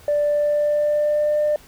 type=tone with pitch glide; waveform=sine; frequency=587.3 to 598.9 Hz; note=D5 to D5; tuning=0 to +34 cents; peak=-15 dBFS; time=0.08-1.56 s; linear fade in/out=2 ms; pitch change=+34 cents; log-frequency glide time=0.24-1.38 s; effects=tanh soft clip ceiling -13 dBFS + pink hiss -48 dBFS RMS until 1.67 s